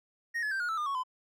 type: tone with pitch steps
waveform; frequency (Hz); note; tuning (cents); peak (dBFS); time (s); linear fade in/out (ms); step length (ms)
triangle; 1864.7 / 1709.9 / 1568 / 1437.9 / 1318.5 / 1209.1 / 1108.8 / 1016.7; A#6 / A6 / G6 / F#6 / E6 / D#6 / C#6 / B5; 0 / -50 / 0 / -50 / 0 / -50 / 0 / +50; -28; 0.34-1.036; 20; 87
effects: none